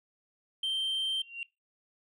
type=tone; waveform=sine; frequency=3136 Hz; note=G7; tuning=in tune; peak=-26 dBFS; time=0.63-1.22 s; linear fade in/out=5 ms
type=tone with exponential growth; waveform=sine; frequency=2761 Hz; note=F7; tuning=20 cents flat; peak=-31 dBFS; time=1.11-1.43 s; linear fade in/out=1 ms; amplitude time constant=68 ms
effects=noise-tail reverb RT60 0.2 s tail -21 dB re dry + tanh soft clip ceiling -28 dBFS